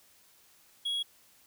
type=tone; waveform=triangle; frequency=3322 Hz; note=G#7; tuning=in tune; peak=-28 dBFS; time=0.85-1.03 s; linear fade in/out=10 ms; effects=white hiss -62 dBFS RMS until 1.46 s